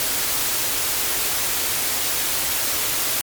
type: band-stop noise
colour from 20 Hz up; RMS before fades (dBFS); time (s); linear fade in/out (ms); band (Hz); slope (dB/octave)
white; -22; 0-3.21; 0; 150 to 220; 96
effects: MP3 96 kbps